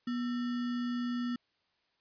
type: tone with sample-and-hold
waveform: sine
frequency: 242.9 Hz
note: B3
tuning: 29 cents flat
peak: -31 dBFS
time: 0.07-1.36 s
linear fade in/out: 5 ms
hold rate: 1575 Hz
effects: white hiss -75 dBFS RMS until 2 s + resampled to 11025 Hz